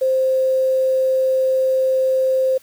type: tone with quantisation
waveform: sine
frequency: 523.3 Hz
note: C5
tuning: in tune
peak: -14 dBFS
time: 0.01-2.58 s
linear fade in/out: 10 ms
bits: 7
effects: white hiss -51 dBFS RMS until 2.62 s